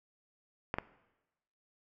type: clicks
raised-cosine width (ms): 0.5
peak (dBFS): -17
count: 2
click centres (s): 0.741 / 0.785
effects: noise-tail reverb RT60 1.0 s tail -18 dB re dry